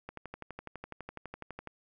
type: click train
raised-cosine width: 0.5 ms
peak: -26 dBFS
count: 20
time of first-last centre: 0.09-1.673 s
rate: 12 Hz
effects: none